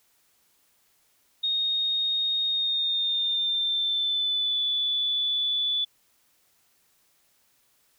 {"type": "tone with pitch glide", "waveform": "sine", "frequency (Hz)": [3715, 3466], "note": ["A#7", "A7"], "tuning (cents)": [-7, -27], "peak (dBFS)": -23, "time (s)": [1.43, 5.85], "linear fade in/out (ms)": 10, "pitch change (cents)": -120, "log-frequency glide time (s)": [2.46, 4.62], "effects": ["white hiss -66 dBFS RMS until 7.98 s"]}